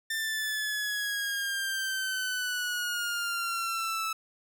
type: exponential sweep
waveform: sawtooth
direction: down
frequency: 1793 to 1307 Hz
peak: -26 dBFS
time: 0.1-4.13 s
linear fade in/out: 5 ms
effects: none